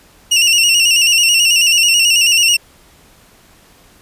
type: tone with vibrato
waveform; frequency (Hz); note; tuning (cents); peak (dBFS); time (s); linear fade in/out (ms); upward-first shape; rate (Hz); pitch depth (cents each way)
25% pulse; 2794; F7; 0; -5; 0.31-2.57; 10; square; 9.2; 52
effects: pink hiss -47 dBFS RMS until 4.01 s + resampled to 32000 Hz